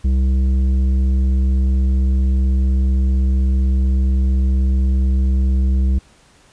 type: tone with tanh clipping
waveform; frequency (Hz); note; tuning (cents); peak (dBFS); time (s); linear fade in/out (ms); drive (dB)
triangle; 65.41; C2; 0; -14; 0.04-5.99; 10; 13
effects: pink hiss -51 dBFS RMS until 6.52 s + resampled to 22050 Hz